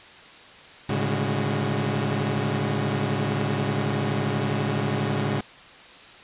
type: tone cluster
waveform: sawtooth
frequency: 107.6 / 140.1 / 152.2 / 204.7 / 369.9 Hz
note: A2 / C#3 / D#3 / G#3 / F#4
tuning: -38 / +19 / -38 / -25 / 0 cents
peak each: -25 / -23 / -31 / -25 / -29 dBFS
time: 0.89-5.41 s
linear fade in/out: 5 ms
effects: white hiss -46 dBFS RMS until 6.23 s + resampled to 8000 Hz